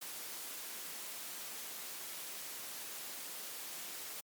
white noise, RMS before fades -45 dBFS, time 0.01-4.21 s, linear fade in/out 10 ms, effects high-pass 200 Hz 12 dB/octave + MP3 96 kbps

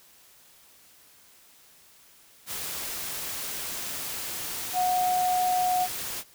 sine tone in noise, 730 Hz, F#5, 24 cents flat, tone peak -22 dBFS, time 4.73-5.88 s, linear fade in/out 50 ms, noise white, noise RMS -34 dBFS, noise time 2.46-6.24 s, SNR +9 dB, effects white hiss -56 dBFS RMS until 6.34 s

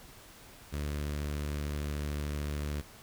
sawtooth tone with notch filter, 73.42 Hz, D2, in tune, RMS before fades -35 dBFS, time 0.72-2.82 s, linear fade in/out 20 ms, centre 810 Hz, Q 1.8, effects pink hiss -53 dBFS RMS until 3.02 s

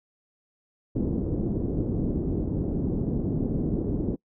white low-pass noise, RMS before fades -27 dBFS, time 0.95-4.16 s, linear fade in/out 10 ms, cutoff 350 Hz, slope 24 dB/octave, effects noise-tail reverb RT60 0.1 s tail -23 dB re dry

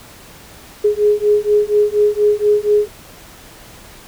sine beating tone pair, 415.3 / 419.5 Hz, G#4 / G#4, 0 / +17 cents, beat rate 4.2 Hz, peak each -14 dBFS, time 0.84-2.88 s, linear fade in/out 10 ms, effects pink hiss -40 dBFS RMS until 4.07 s

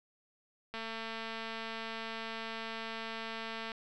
click train, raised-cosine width 0.3 ms, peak -25 dBFS, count 671, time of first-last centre 0.74-3.718 s, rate 225 Hz, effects none

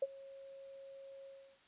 sine tone with ADSR envelope, 545 Hz, C#5, 29 cents flat, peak -29 dBFS, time 0.02-1.59 s, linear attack 6 ms, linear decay 35 ms, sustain -21 dB, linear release 330 ms, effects white hiss -66 dBFS RMS until 1.67 s + resampled to 8000 Hz

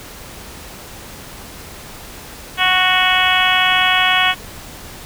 harmonic tone, 369.2 Hz, F#4, 4 cents flat, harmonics 2 / 3 / 4 / 5 / 6 / 7 / 8 / 9, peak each -20 / -20 / -20 / -20 / -20 / -20 / -20 / -20 dBFS, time 2.57-4.35 s, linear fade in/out 50 ms, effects pink hiss -35 dBFS RMS until 5.05 s

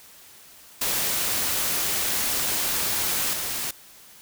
white noise with level steps, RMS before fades -25 / -29 dBFS, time 0.81-3.71 s, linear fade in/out 5 ms, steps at 3.33 s, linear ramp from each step 5 ms, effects white hiss -49 dBFS RMS until 4.21 s

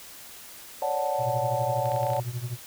sine chord, D major seventh, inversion third, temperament equal, 554.4 / 587.3 / 740 / 880 Hz, C#5 / D5 / F#5 / A5, 0 / 0 / 0 / 0 cents, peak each -30 dBFS, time 0.82-2.2 s, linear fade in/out 2 ms
triangle tone with tremolo, 121.3 Hz, B2, 31 cents flat, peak -24 dBFS, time 1.18-2.58 s, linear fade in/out 50 ms, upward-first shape triangle, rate 12 Hz, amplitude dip 90%
clicks, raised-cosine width 0.3 ms, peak -25 dBFS, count 8, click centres 1.857 / 1.918 / 1.962 / 2.031 / 2.067 / 2.103 / 2.134 / 2.166 s
effects white hiss -45 dBFS RMS until 2.66 s

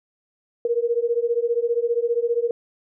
sine beating tone pair, 464.1 / 479.1 Hz, A#4 / A#4, -8 / +47 cents, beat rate 15 Hz, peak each -22 dBFS, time 0.65-2.51 s, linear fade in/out 2 ms, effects none

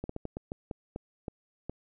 slowing click train, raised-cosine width 2 ms, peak -22 dBFS, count 10, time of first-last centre 0.04-1.696 s, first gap 54 ms, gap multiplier 1.29, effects none

